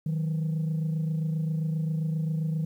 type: tone pair together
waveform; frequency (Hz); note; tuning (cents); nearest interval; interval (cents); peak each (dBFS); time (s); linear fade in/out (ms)
sine; 157.46 / 185; D#3 / F#3; +21 / 0; minor third; 279; -24 / -33; 0.06-2.65; 5
effects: tanh soft clip ceiling -23 dBFS + 10-bit